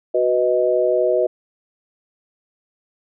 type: chord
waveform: sine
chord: B major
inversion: second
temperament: equal with one note detuned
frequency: 370 / 493.9 / 625.9 Hz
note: F#4 / B4 / D#5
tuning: 0 / 0 / +10 cents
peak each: -20 / -19 / -18 dBFS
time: 0.14-1.27 s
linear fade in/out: 10 ms
effects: none